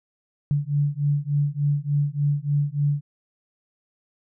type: beating tone pair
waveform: sine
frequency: 143 / 146.4 Hz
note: D3 / D3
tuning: -46 / -5 cents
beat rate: 3.4 Hz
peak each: -23 dBFS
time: 0.51-3.01 s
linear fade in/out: 0 ms
effects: none